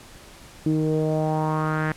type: tone with low-pass filter sweep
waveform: sawtooth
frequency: 155.56 Hz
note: D#3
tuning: in tune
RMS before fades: -23 dBFS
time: 0.66-1.92 s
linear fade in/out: 0 ms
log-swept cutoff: 320 to 1800 Hz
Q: 3.7
effects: pink hiss -46 dBFS RMS until 1.96 s + low-pass 11000 Hz 12 dB/octave